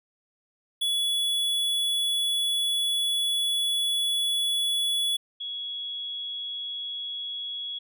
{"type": "tone pair in turn", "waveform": ["square", "sine"], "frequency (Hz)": [3400, 3347], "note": ["G#7", "G#7"], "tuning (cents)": [40, 13], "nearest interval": "unison", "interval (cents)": 27, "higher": "first", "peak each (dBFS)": [-24, -31], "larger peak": "first", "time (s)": [[0.81, 5.17], [5.4, 7.79]], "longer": "first", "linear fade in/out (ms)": 10, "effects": []}